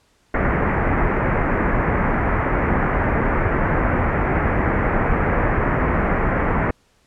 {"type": "low-pass noise", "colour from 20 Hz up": "pink", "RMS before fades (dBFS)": -19, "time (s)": [0.34, 6.71], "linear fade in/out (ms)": 5, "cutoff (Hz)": 2100, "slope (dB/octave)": 48, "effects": ["pink hiss -60 dBFS RMS until 7.06 s", "low-pass 9000 Hz 12 dB/octave"]}